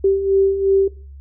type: beating tone pair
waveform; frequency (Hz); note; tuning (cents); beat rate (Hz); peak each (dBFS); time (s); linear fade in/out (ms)
sine; 387.7 / 390.5; G4 / G4; -19 / -7; 2.8; -20 / -14; 0.04-0.88; 5
effects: noise-tail reverb RT60 0.4 s tail -20 dB re dry + added 69 Hz sine -35 dBFS peak until 1.2 s